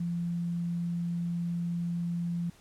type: tone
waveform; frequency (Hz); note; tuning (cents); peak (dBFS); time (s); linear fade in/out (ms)
sine; 171.7; F3; -29; -29; 0-2.5; 5
effects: pink hiss -59 dBFS RMS until 2.6 s + low-pass 12000 Hz 12 dB/octave